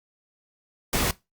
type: noise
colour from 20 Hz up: pink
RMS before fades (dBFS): -24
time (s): 0.93-1.11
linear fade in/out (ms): 2
effects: noise-tail reverb RT60 0.2 s tail -19 dB re dry + Opus 48 kbps